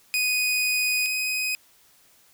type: tone pair in turn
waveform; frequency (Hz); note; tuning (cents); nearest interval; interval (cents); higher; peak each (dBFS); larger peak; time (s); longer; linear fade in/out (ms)
sawtooth; 2489 / 2508; D#7 / D#7; 0 / +13; unison; 13; second; -18 / -21; first; 0.14-1.06 / 1.06-1.55; first; 0
effects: white hiss -58 dBFS RMS until 2.33 s